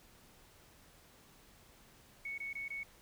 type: tone bursts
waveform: triangle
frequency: 2217 Hz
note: C#7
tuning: in tune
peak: -35 dBFS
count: 4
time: 2.25-2.833 s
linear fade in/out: 5 ms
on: 130 ms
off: 21 ms
effects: tanh soft clip ceiling -37 dBFS + pink hiss -62 dBFS RMS until 3.01 s